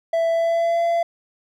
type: tone with pitch glide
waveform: triangle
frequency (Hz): 663 to 679.3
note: E5 to F5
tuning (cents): +10 to -48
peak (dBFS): -15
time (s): 0.13-1.03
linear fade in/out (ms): 5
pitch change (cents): +42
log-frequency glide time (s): 0.3-0.83
effects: none